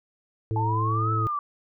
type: harmonic tone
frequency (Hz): 110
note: A2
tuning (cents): 0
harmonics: 1 / 3 / 4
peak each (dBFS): -24 / -34 / -36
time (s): 0.51-1.27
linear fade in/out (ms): 0
type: exponential two-way sweep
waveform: sine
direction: up then down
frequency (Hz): 859 to 1318.5 to 1150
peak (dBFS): -25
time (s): 0.56-1.39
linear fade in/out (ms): 2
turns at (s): 1.12
effects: none